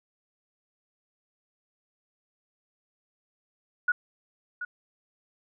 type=tone with echo; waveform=sine; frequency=1458 Hz; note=F#6; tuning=26 cents flat; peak=-20 dBFS; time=3.88-3.92 s; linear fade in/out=5 ms; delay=730 ms; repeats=1; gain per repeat=-11 dB; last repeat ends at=4.65 s; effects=none